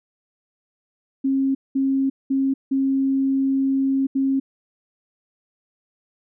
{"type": "tone bursts at uneven times", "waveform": "sine", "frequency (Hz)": 270, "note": "C#4", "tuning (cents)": -45, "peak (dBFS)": -17, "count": 5, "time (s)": [[1.24, 1.55], [1.75, 2.1], [2.3, 2.54], [2.71, 4.07], [4.15, 4.4]], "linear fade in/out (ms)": 10, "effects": []}